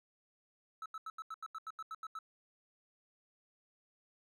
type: tone bursts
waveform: triangle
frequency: 1307 Hz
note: E6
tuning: 15 cents flat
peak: -39 dBFS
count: 12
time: 0.82-2.189 s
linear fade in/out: 2 ms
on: 38 ms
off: 83 ms
effects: none